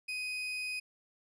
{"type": "tone", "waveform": "35% pulse", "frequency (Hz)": 2500, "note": "D#7", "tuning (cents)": 8, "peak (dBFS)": -33, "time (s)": [0.08, 0.8], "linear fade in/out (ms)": 10, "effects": ["resampled to 22050 Hz"]}